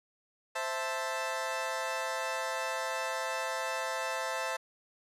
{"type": "chord", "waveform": "20% pulse", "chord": "A minor", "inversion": "first", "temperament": "equal", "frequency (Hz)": [523.3, 659.3, 880], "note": ["C5", "E5", "A5"], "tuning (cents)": [0, 0, 0], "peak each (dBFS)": -32, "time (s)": [0.55, 4.57], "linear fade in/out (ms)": 10, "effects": ["low-pass 10000 Hz 12 dB/octave"]}